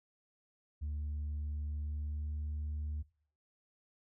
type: tone with pitch glide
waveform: sine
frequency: 74.4 to 75 Hz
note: D2 to D2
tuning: +23 to +37 cents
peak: -33 dBFS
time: 0.81-3.03 s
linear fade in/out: 20 ms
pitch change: +14 cents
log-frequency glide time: 1.66-2.3 s
effects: noise-tail reverb RT60 0.5 s tail -23 dB re dry + tanh soft clip ceiling -34 dBFS

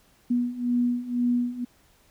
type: beating tone pair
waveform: sine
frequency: 242 / 244 Hz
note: B3 / B3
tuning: -35 / -21 cents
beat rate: 2 Hz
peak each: -27 / -24 dBFS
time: 0.3-1.65 s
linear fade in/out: 10 ms
effects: pink hiss -61 dBFS RMS until 2.1 s

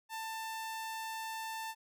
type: tone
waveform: sawtooth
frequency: 890 Hz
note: A5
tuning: 20 cents sharp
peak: -35 dBFS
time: 0.09-1.75 s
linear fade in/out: 50 ms
effects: none

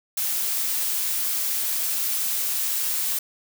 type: noise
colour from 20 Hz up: blue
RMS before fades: -25 dBFS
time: 0.17-3.19 s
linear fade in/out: 5 ms
effects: none

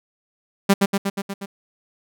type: tone with echo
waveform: sawtooth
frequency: 197.8 Hz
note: G3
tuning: 16 cents sharp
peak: -7 dBFS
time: 0.69-0.74 s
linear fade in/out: 10 ms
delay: 120 ms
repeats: 6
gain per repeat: -3 dB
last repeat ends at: 1.46 s
effects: none

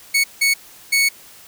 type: tone bursts at uneven times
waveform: sawtooth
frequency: 2217 Hz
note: C#7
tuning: in tune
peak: -10 dBFS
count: 3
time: 0.14-0.24 / 0.41-0.54 / 0.92-1.09 s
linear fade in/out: 10 ms
effects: white hiss -44 dBFS RMS until 1.47 s

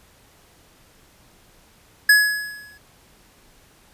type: tone with exponential decay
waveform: square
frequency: 1687 Hz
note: G#6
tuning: 27 cents sharp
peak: -9 dBFS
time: 2.09-2.78 s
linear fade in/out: 5 ms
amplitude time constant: 150 ms
effects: pink hiss -54 dBFS RMS until 3.93 s + resampled to 32000 Hz

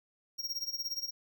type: tone with tremolo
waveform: square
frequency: 5588 Hz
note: F8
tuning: in tune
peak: -32 dBFS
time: 0.38-1.11 s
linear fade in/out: 20 ms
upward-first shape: sine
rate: 17 Hz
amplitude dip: 85%
effects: none

